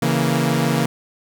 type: chord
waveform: sawtooth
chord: A# diminished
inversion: first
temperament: equal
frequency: 138.59 / 164.81 / 233.1 Hz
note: C#3 / E3 / A#3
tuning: 0 / 0 / 0 cents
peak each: -17 dBFS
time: 0.02-0.86 s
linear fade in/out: 5 ms
effects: none